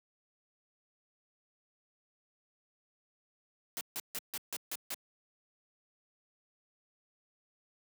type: noise bursts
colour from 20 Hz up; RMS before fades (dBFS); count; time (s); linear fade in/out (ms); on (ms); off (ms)
white; -38; 7; 3.77-4.943; 0; 39; 150
effects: high-pass 150 Hz 12 dB/octave